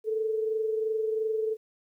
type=tone pair together; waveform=sine; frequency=437.1 / 460 Hz; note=A4 / A#4; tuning=-11 / -23 cents; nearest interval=minor second; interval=88 cents; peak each=-26 / -36 dBFS; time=0.04-1.57 s; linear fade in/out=50 ms; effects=11-bit